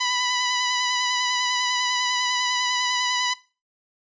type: tone with vibrato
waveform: 10% pulse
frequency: 992 Hz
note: B5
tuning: 7 cents sharp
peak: -13 dBFS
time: 0-3.34 s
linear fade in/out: 10 ms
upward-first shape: sine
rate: 10 Hz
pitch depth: 21 cents each way
effects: noise-tail reverb RT60 0.3 s tail -17 dB re dry + resampled to 16000 Hz